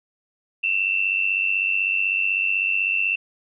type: tone pair together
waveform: sine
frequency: 2636 / 2732 Hz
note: E7 / F7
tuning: -1 / -39 cents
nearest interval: minor second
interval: 62 cents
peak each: -22 dBFS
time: 0.63-3.16 s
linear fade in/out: 10 ms
effects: none